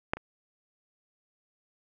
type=clicks; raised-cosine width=0.5 ms; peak=-11 / -25 dBFS; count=2; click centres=0.135 / 0.17 s; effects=none